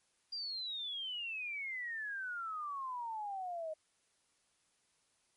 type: exponential sweep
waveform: sine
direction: down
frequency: 4834 to 617 Hz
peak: -38 dBFS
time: 0.32-3.74 s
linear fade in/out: 10 ms
effects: white hiss -75 dBFS RMS until 5.36 s + MP3 48 kbps